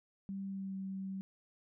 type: tone with pitch glide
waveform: sine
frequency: 195.2 to 192.18 Hz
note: G3 to G3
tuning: -7 to -34 cents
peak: -38 dBFS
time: 0.29-1.21 s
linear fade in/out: 0 ms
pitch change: -27 cents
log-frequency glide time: 0.46-0.74 s
effects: none